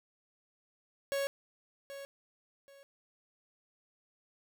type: tone with echo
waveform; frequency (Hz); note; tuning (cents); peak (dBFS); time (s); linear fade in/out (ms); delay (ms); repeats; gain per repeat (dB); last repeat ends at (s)
45% pulse; 554.4; C#5; 0; -31; 1.12-1.27; 0; 780; 2; -12; 2.83
effects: none